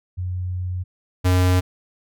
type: tone pair in turn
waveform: sine / square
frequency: 90.8 / 91.12 Hz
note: F#2 / F#2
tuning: -32 / -26 cents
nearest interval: unison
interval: 6 cents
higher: second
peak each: -23 / -15 dBFS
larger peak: second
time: 0.17-0.84 / 1.24-1.61 s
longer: first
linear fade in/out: 20 ms
effects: none